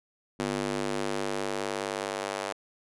square tone with high-pass filter sweep, 49.73 Hz, G1, 26 cents sharp, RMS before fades -32 dBFS, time 0.39-2.53 s, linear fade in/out 10 ms, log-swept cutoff 260 to 580 Hz, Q 1.3, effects resampled to 24000 Hz

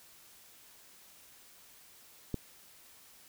click, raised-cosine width 3 ms, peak -20 dBFS, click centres 2.343 s, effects white hiss -58 dBFS RMS until 3.28 s

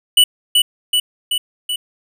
square tone with echo, 2960 Hz, F#7, in tune, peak -7 dBFS, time 0.17-0.24 s, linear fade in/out 5 ms, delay 380 ms, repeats 4, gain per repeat -3 dB, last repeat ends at 1.76 s, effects none

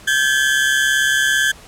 35% pulse tone pair together, 1566 / 1703.9 Hz, G6 / G#6, -2 / +44 cents, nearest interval minor second, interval 146 cents, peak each -15 dBFS, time 0.07-1.52 s, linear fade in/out 10 ms, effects pink hiss -42 dBFS RMS until 1.67 s + low-pass 11000 Hz 12 dB/octave

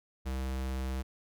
square tone, 65.41 Hz, C2, in tune, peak -33 dBFS, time 0.25-1.03 s, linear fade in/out 20 ms, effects none

